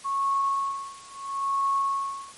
sine tone with tremolo, 1100 Hz, C#6, 14 cents flat, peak -21 dBFS, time 0.04-2.33 s, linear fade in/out 20 ms, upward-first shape sine, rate 0.75 Hz, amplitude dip 95%, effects white hiss -47 dBFS RMS until 2.37 s + MP3 48 kbps

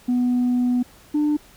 sine tone pair in turn, 246.9 / 298.2 Hz, B3 / D4, 0 / +27 cents, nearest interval minor third, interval 327 cents, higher second, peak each -15 dBFS, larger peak neither, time 0.08-0.83 / 1.14-1.37 s, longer first, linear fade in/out 10 ms, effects tanh soft clip ceiling -15 dBFS + pink hiss -50 dBFS RMS until 1.56 s

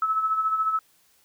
sine tone with tremolo, 1300 Hz, E6, 24 cents flat, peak -19 dBFS, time 0.02-0.79 s, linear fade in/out 2 ms, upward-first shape sine, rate 14 Hz, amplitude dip 55%, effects white hiss -62 dBFS RMS until 1.24 s

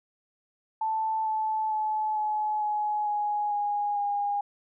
sine tone with pitch steps, 880 / 870.4 / 860.9 / 851.5 / 842.2 / 833 / 823.9 / 814.9 Hz, A5 / A5 / A5 / G#5 / G#5 / G#5 / G#5 / G#5, 0 / -19 / -38 / +43 / +24 / +5 / -14 / -33 cents, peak -25 dBFS, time 0.81-4.41 s, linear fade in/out 5 ms, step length 450 ms, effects none

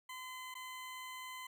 20% pulse tone with dropouts, 1023 Hz, C6, 39 cents flat, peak -40 dBFS, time 0.09-1.47 s, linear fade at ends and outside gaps 5 ms, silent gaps 0.542-0.551 s, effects none

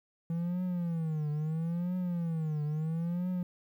triangle tone with vibrato, 164.81 Hz, E3, in tune, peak -28 dBFS, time 0.3-3.43 s, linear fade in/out 2 ms, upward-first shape triangle, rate 0.75 Hz, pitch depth 190 cents each way, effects 11-bit

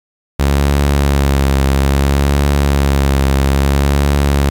sawtooth tone with vibrato, 69.5 Hz, C#2, 5 cents sharp, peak -6 dBFS, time 0.39-4.5 s, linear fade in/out 10 ms, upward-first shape triangle, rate 0.6 Hz, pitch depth 43 cents each way, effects 7-bit

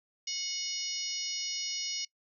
harmonic tone with a mistuned harmonic, 730 Hz, F#5, 24 cents flat, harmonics 3 / 4 / 5 / 6 / 7 / 8 / 9, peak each -44 / -42 / -46 / -43 / -37 / -39 / -45 dBFS, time 0.27-2.05 s, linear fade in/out 5 ms, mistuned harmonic 8, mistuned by -43 cents, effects noise-tail reverb RT60 0.1 s tail -21 dB re dry

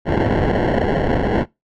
white noise with sample-and-hold, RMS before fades -17 dBFS, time 0.05-1.46 s, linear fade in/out 50 ms, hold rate 1225 Hz, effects noise-tail reverb RT60 0.2 s tail -23 dB re dry + low-pass 2000 Hz 12 dB/octave

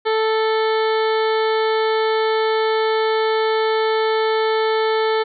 harmonic tone, 440 Hz, A4, in tune, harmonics 1 / 2 / 3 / 4 / 5 / 7 / 8 / 9 / 10, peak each -17 / -23 / -27 / -29 / -31 / -34 / -35 / -36 / -37 dBFS, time 0.05-5.24 s, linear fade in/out 20 ms, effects none

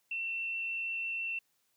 sine tone with frequency modulation, 2697 Hz, E7, 39 cents sharp, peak -33 dBFS, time 0.11-1.39 s, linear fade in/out 5 ms, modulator 53.9 Hz, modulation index 0.53, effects white hiss -75 dBFS RMS until 1.76 s + high-pass 100 Hz 12 dB/octave

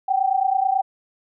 sine tone pair together, 755.8 / 785 Hz, F#5 / G5, +37 / +2 cents, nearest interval minor second, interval 65 cents, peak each -20 dBFS, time 0.08-0.82 s, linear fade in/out 10 ms, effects none

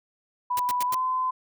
sine tone with pitch glide, 987.8 to 1024.4 Hz, B5 to C6, 0 to -37 cents, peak -23 dBFS, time 0.5-1.31 s, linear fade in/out 10 ms, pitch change +63 cents, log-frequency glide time 0.87-0.94 s
white noise bursts, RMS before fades -32 dBFS, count 4, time 0.57-0.946 s, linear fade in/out 2 ms, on 25 ms, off 92 ms
effects none

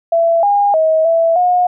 sine tone with pitch steps, 669 / 812 / 636 / 662 / 720 Hz, E5 / G#5 / D#5 / E5 / F#5, +25 / -39 / +38 / +7 / -47 cents, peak -9 dBFS, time 0.12-1.67 s, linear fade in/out 5 ms, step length 310 ms, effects none

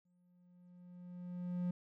triangle tone with exponential growth, 178 Hz, F3, 33 cents sharp, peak -31 dBFS, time 0.05-1.71 s, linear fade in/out 5 ms, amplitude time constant 360 ms, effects none

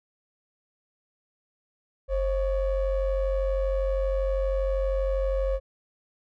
triangle ring-modulated tone, 290.3 Hz, D4, 20 cents flat, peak -18 dBFS, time 2.08-5.6 s, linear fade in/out 50 ms, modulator 244 Hz, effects none

